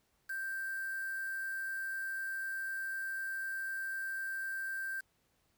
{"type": "tone with quantisation", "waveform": "sine", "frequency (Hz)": 1572, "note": "G6", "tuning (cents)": 4, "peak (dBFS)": -36, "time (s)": [0.29, 5.01], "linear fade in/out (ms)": 10, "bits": 8, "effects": ["pink hiss -75 dBFS RMS until 5.57 s"]}